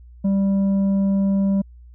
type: tone with tanh clipping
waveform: triangle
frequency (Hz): 196.1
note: G3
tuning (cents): +1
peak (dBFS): -17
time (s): 0.24-1.62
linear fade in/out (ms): 10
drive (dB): 10
effects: added 60 Hz sine -41 dBFS peak until 1.94 s